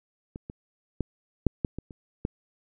clicks, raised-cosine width 3 ms, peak -24 / -24 / -14 / -7 / -12 / -21 / -30 / -14 dBFS, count 8, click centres 0.359 / 0.499 / 1.007 / 1.467 / 1.648 / 1.786 / 1.908 / 2.251 s, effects none

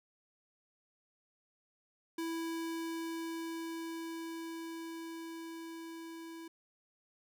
square tone with level ramp, 329.6 Hz, E4, in tune, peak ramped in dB -36 to -46 dBFS, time 2.18-6.48 s, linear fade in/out 5 ms, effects none

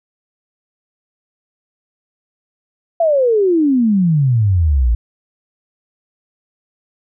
sine exponential sweep, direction down, 689 to 54.4 Hz, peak -10 dBFS, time 3-4.95 s, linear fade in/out 5 ms, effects none

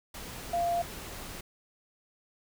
sine tone in noise, 691 Hz, F5, 19 cents flat, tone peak -26 dBFS, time 0.53-0.82 s, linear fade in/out 5 ms, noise pink, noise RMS -42 dBFS, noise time 0.14-1.41 s, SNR +13 dB, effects none

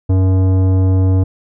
sine tone with tanh clipping, 94 Hz, F#2, 28 cents sharp, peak -11 dBFS, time 0.09-1.24 s, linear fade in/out 10 ms, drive 14 dB, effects none

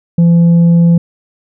sine tone with tanh clipping, 169.7 Hz, F3, 49 cents flat, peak -5 dBFS, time 0.18-0.98 s, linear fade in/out 5 ms, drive 3 dB, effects none

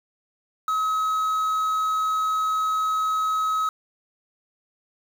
triangle tone with quantisation, 1278 Hz, D#6, 46 cents sharp, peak -19 dBFS, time 0.68-3.69 s, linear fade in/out 2 ms, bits 7, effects none

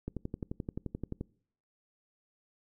click train, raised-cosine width 3 ms, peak -23 dBFS, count 14, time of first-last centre 0.08-1.21 s, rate 11.5 Hz, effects noise-tail reverb RT60 0.6 s tail -24 dB re dry

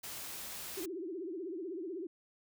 white noise, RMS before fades -44 dBFS, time 0.03-0.86 s, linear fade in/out 10 ms
sine tone with vibrato, 353.4 Hz, F4, 21 cents sharp, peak -38 dBFS, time 0.77-2.07 s, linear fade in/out 5 ms, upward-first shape triangle, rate 16 Hz, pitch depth 240 cents each way
effects none

